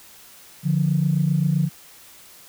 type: tone pair together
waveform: sine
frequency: 146.5 / 174.22 Hz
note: D3 / F3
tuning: -4 / -4 cents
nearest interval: minor third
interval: 300 cents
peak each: -19 / -20 dBFS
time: 0.63-1.7 s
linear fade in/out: 50 ms
effects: tanh soft clip ceiling -9 dBFS + white hiss -47 dBFS RMS until 2.48 s